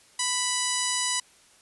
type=harmonic tone with a mistuned harmonic; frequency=987.8 Hz; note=B5; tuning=in tune; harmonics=1 / 2 / 3 / 4 / 5 / 6 / 7 / 8 / 9 / 10; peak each=-34 / -34 / -34 / -34 / -34 / -34 / -34 / -34 / -34 / -34 dBFS; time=0.19-1.2 s; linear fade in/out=5 ms; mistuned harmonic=1; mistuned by=+17 cents; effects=white hiss -57 dBFS RMS until 1.61 s + resampled to 24000 Hz